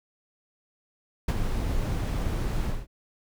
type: noise with ADSR envelope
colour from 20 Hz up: brown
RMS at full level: -20 dBFS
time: 1.28-2.87 s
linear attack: 6 ms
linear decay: 44 ms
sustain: -7 dB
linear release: 210 ms
effects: none